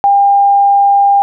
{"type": "tone", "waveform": "sine", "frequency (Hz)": 801, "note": "G5", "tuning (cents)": 37, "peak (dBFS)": -5, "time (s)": [0.04, 1.22], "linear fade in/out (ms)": 0, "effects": []}